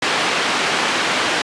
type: band-pass noise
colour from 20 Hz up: white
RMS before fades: -19 dBFS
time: 0.02-1.42 s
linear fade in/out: 5 ms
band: 210 to 2900 Hz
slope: 12 dB/octave
effects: resampled to 22050 Hz